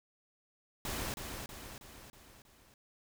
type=noise with echo; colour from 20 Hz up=pink; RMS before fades=-38 dBFS; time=0.85-1.14 s; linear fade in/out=2 ms; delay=320 ms; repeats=5; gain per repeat=-5 dB; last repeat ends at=2.74 s; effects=none